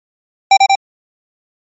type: tone with echo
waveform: square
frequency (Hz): 784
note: G5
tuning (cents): 0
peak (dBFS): -4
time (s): 0.51-0.57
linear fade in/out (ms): 5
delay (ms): 92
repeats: 2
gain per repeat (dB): -2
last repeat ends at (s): 0.754
effects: MP3 32 kbps